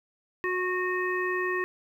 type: harmonic tone with a mistuned harmonic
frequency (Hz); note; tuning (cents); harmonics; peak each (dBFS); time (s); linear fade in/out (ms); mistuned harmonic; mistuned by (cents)
364.9; F#4; -24; 1 / 3 / 5 / 7; -29 / -33 / -30 / -39; 0.44-1.64; 0; 5; +17
effects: 10-bit